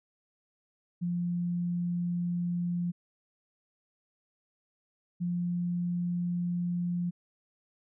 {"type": "tone pair in turn", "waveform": "sine", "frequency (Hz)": [174.61, 175.23], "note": ["F3", "F3"], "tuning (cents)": [0, 6], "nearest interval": "unison", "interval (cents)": 6, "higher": "second", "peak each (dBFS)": -28, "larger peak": "neither", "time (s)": [[1.01, 2.92], [5.2, 7.11]], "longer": "neither", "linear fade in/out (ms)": 20, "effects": []}